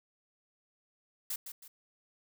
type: noise with echo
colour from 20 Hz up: blue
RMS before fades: -36 dBFS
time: 1.3-1.36 s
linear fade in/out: 5 ms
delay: 160 ms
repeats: 2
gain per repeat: -8 dB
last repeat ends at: 1.68 s
effects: none